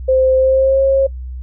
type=tone with pitch glide; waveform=sine; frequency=521 to 540.6 Hz; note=C5 to C#5; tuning=-7 to -44 cents; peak=-9 dBFS; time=0.08-1.07 s; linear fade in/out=10 ms; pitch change=+63 cents; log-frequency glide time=0.37-0.82 s; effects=noise-tail reverb RT60 0.1 s tail -26 dB re dry + added 63 Hz sine -24 dBFS peak until 1.42 s